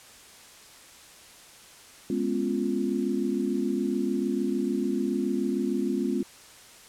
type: chord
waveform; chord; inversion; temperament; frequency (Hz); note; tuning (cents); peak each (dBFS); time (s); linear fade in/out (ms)
sine; C# dominant seventh; second; equal with one note detuned; 207.7 / 246.9 / 273.7 / 349.2; G#3 / B3 / C#4 / E#4; 0 / 0 / -22 / 0; -30; 2.1-6.23; 2
effects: white hiss -50 dBFS RMS until 6.88 s + low-pass 10000 Hz 12 dB/octave